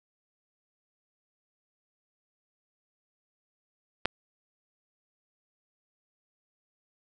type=clicks; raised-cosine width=0.3 ms; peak=-26 / -8 dBFS; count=2; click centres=4.052 / 4.056 s; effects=none